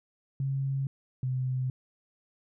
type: tone pair in turn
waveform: sine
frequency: 136 / 128.65 Hz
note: C#3 / C3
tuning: -33 / -29 cents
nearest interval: minor second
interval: 96 cents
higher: first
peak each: -27 / -27 dBFS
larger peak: neither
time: 0.4-0.87 / 1.23-1.7 s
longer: neither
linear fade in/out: 2 ms
effects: none